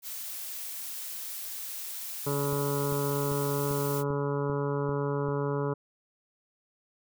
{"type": "noise", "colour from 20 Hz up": "blue", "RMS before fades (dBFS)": -38, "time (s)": [0.02, 4.04], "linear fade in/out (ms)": 50}
{"type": "harmonic tone", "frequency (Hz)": 142.1, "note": "C#3", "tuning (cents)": 43, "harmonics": [1, 2, 3, 4, 6, 7, 8, 9, 10], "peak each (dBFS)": [-31, -36, -31, -38, -44, -39, -45, -43, -47], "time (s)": [2.26, 5.74], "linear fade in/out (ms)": 10}
{"type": "click train", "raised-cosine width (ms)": 3, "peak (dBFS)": -28, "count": 8, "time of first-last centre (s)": [2.53, 5.286], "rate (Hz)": 2.54}
{"effects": []}